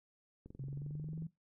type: click train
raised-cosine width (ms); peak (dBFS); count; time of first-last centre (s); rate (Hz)
3; -38; 18; 0.46-1.222; 22.3
type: exponential sweep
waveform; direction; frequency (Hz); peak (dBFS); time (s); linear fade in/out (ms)
sine; up; 133.4 to 163.9; -39; 0.59-1.27; 5
effects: noise-tail reverb RT60 0.2 s tail -19 dB re dry